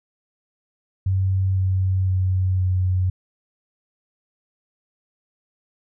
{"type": "tone with pitch steps", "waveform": "sine", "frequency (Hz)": [95.1, 94.12, 93.14, 92.18], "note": ["F#2", "F#2", "F#2", "F#2"], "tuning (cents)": [48, 30, 12, -6], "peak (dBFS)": -17, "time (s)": [1.06, 3.1], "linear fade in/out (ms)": 5, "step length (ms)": 510, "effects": []}